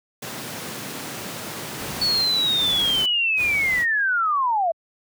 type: high-pass noise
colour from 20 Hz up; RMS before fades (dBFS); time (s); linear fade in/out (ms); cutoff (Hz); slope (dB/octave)
pink; -33; 0.22-3.06; 5; 120; 24
type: noise bursts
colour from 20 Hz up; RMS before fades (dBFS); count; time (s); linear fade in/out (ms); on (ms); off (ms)
pink; -34; 3; 1.76-3.86; 50; 500; 300
type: linear sweep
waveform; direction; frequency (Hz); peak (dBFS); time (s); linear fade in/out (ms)
sine; down; 4456 to 636; -18; 2.01-4.72; 10
effects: high-pass 60 Hz 12 dB/octave